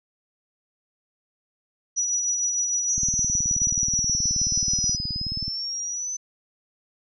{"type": "tone with tremolo", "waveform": "sine", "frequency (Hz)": 5860, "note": "F#8", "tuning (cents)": -18, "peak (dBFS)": -20, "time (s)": [1.96, 4.97], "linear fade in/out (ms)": 20, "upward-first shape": "triangle", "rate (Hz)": 6.6, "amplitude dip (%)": 40}
{"type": "exponential two-way sweep", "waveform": "sine", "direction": "down then up", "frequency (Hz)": [6380, 4957, 6110], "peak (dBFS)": -27, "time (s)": [2.89, 6.17], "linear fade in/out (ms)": 10, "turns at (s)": 5.1}
{"type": "click train", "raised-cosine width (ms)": 5, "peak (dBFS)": -21, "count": 48, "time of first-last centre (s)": [2.98, 5.48], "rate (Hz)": 18.8}
{"effects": []}